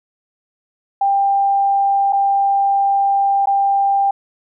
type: tone with dropouts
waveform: sine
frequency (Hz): 793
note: G5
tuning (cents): +20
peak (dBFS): -12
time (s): 1.01-4.11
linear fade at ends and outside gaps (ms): 5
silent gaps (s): 2.125-2.13 / 3.458-3.471
effects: none